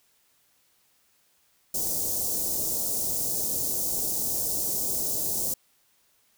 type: band-stop noise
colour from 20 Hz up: white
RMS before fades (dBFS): -28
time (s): 1.74-5.54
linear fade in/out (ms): 5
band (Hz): 670 to 5700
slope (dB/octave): 24
effects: white hiss -66 dBFS RMS until 6.37 s